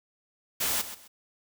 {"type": "noise with echo", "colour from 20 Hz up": "white", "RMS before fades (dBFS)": -28, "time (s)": [0.6, 0.82], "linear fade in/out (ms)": 10, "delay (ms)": 130, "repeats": 2, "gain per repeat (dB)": -12, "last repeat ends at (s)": 1.08, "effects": []}